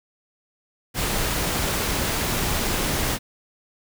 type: noise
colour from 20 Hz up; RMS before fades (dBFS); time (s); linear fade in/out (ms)
pink; -24; 0.94-3.19; 50
effects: none